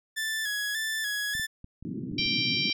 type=tone with vibrato; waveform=sawtooth; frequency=1718 Hz; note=A6; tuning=42 cents flat; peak=-25 dBFS; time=0.16-1.47 s; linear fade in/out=20 ms; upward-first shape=square; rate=1.7 Hz; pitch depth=45 cents each way
type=clicks; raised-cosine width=5 ms; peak=-31 dBFS; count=7; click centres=1.352 / 1.397 / 1.644 / 1.826 / 2.118 / 2.194 / 2.261 s
type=band-pass noise; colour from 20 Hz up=white; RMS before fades=-35 dBFS; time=1.85-2.7 s; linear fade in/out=0 ms; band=110 to 330 Hz; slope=48 dB/octave
type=harmonic tone; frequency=784 Hz; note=G5; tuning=in tune; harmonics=3 / 4 / 5 / 6 / 7; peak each=-30 / -31 / -32 / -33 / -33 dBFS; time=2.18-2.73 s; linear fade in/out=5 ms
effects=none